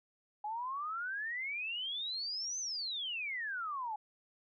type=exponential two-way sweep; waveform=sine; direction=up then down; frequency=825 to 6290 to 825 Hz; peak=-36 dBFS; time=0.44-3.96 s; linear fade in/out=5 ms; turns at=2.59 s; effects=none